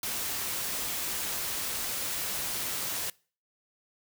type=noise; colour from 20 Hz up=white; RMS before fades=-33 dBFS; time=0.03-3.1 s; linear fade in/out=2 ms; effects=noise-tail reverb RT60 0.4 s tail -24 dB re dry